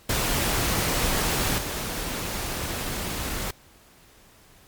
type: noise with level steps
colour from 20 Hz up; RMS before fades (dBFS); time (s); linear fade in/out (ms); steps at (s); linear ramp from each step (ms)
pink; -24 / -30; 0.09-3.51; 5; 1.58; 2
effects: pink hiss -54 dBFS RMS until 4.67 s + MP3 96 kbps